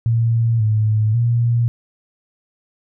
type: tone with pitch steps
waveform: sine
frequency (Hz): 115.3 / 108.1 / 118.2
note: A#2 / A2 / A#2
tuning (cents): -19 / -30 / +24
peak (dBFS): -13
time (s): 0.06-1.68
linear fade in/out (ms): 0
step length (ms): 540
effects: none